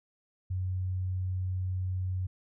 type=tone; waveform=sine; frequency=92.5 Hz; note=F#2; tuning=in tune; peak=-29 dBFS; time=0.5-2.27 s; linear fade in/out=10 ms; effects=none